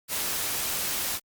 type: noise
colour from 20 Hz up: white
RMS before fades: -29 dBFS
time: 0.08-1.2 s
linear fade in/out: 50 ms
effects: Opus 48 kbps